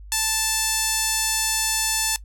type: tone with band-pass filter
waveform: sawtooth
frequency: 880 Hz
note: A5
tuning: in tune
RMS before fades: -23 dBFS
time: 0.12-2.16 s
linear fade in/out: 0 ms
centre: 8300 Hz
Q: 1.1
effects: noise-tail reverb RT60 0.1 s tail -19 dB re dry + added 50 Hz sine -38 dBFS peak until 2.24 s